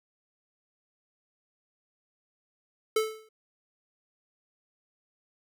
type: tone with exponential decay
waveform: square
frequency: 437.1 Hz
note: A4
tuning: 11 cents flat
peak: -21 dBFS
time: 2.96-3.29 s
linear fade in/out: 5 ms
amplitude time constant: 71 ms
effects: none